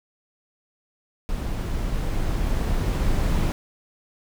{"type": "noise with level ramp", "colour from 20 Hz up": "brown", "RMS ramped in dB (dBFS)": [-27, -20], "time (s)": [1.29, 3.52], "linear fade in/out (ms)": 0, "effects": []}